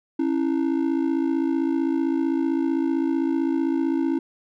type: ring-modulated tone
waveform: triangle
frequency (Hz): 300.6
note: D4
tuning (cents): +40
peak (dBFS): -15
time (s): 0.19-4.19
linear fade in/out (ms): 5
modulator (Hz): 27.8
effects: none